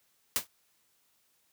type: noise with exponential decay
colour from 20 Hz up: white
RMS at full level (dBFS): -24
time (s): 0.36-0.47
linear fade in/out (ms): 0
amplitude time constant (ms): 23
effects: white hiss -71 dBFS RMS until 1.52 s + high-pass 60 Hz 12 dB/octave